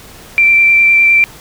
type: tone with vibrato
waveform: sine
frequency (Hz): 2349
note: D7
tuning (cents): 0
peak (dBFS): -5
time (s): 0.38-1.24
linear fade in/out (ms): 0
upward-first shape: sine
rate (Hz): 9.8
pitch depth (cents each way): 11
effects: pink hiss -36 dBFS RMS until 1.4 s